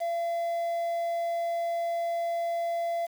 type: tone with quantisation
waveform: triangle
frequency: 680 Hz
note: F5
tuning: 46 cents flat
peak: -25 dBFS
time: 0-3.07 s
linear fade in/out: 20 ms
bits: 8
effects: none